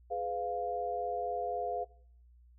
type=chord; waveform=sine; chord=F diminished; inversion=first; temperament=just; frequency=419.1 / 502.9 / 698.5 Hz; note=Ab4 / Cb5 / F5; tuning=+16 / +31 / 0 cents; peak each=-39 / -38 / -34 dBFS; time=0.1-1.85 s; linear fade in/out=20 ms; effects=noise-tail reverb RT60 0.6 s tail -21 dB re dry + added 60 Hz sine -57 dBFS peak until 2.58 s